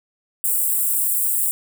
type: high-pass noise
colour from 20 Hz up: white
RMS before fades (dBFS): -20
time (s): 0.44-1.51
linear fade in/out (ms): 0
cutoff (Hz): 7700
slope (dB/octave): 96
effects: none